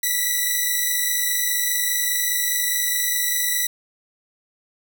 5% pulse tone pair together, 1950.6 / 1975.5 Hz, B6 / B6, -22 / 0 cents, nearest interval unison, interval 22 cents, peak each -12 dBFS, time 0.03-3.67 s, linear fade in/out 5 ms, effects none

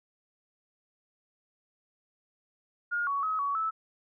sine tone with pitch steps, 1423 / 1121 / 1276 / 1126 / 1309 Hz, F6 / C#6 / D#6 / C#6 / E6, +32 / +19 / +43 / +27 / -13 cents, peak -27 dBFS, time 2.91-3.71 s, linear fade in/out 20 ms, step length 160 ms, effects none

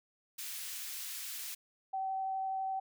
white high-pass noise, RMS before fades -42 dBFS, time 0.38-1.55 s, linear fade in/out 10 ms, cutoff 1900 Hz, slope 12 dB/octave
sine tone with vibrato, 767 Hz, G5, 38 cents flat, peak -33 dBFS, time 1.93-2.8 s, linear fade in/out 10 ms, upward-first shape triangle, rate 12 Hz, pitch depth 9 cents each way
effects none

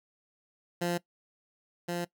15% pulse tone pair in turn, 173.9 / 173.9 Hz, F3 / F3, -7 / -7 cents, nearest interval unison, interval 0 cents, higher neither, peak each -22 / -25 dBFS, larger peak first, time 0.81-0.98 / 1.88-2.05 s, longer neither, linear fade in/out 10 ms, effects noise-tail reverb RT60 0.1 s tail -20 dB re dry

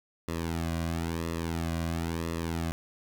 sawtooth tone with flanger, 83 Hz, E2, 12 cents sharp, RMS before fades -32 dBFS, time 0.28-2.72 s, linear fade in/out 0 ms, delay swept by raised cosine 1.3 to 2.3 ms, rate 0.99 Hz, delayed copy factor -0.8, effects none

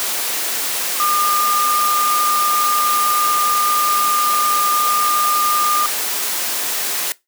sine tone in noise, 1208 Hz, D6, 48 cents sharp, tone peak -15 dBFS, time 1-5.86 s, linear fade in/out 0 ms, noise white, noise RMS -21 dBFS, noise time 0-7.12 s, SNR +3 dB, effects noise-tail reverb RT60 0.2 s tail -20 dB re dry + high-pass 300 Hz 12 dB/octave

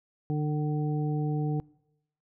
harmonic tone with a mistuned harmonic, 150 Hz, D3, 37 cents sharp, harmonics 1 / 2 / 3 / 5, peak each -27 / -33 / -37 / -41 dBFS, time 0.3-1.6 s, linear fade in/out 0 ms, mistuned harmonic 5, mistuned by +23 cents, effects noise-tail reverb RT60 0.8 s tail -24 dB re dry

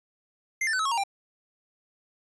square tone with pitch steps, 2093 / 1780.4 / 1514.6 / 1288.4 / 1096 / 932.3 / 793.1 Hz, C7 / A6 / F#6 / E6 / C#6 / A#5 / G5, 0 / +20 / +40 / -40 / -20 / 0 / +20 cents, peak -25 dBFS, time 0.61-1.037 s, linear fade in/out 5 ms, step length 61 ms, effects resampled to 22050 Hz

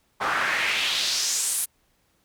pink noise with band-pass filter sweep, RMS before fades -25 dBFS, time 0.2-1.66 s, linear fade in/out 20 ms, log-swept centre 1100 to 11000 Hz, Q 2.4, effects pink hiss -67 dBFS RMS until 2.24 s

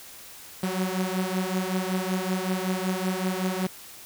sawtooth beating tone pair, 183.9 / 189.2 Hz, F#3 / F#3, -10 / +39 cents, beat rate 5.3 Hz, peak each -24 / -25 dBFS, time 0.63-3.67 s, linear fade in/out 5 ms, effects white hiss -45 dBFS RMS until 4.05 s

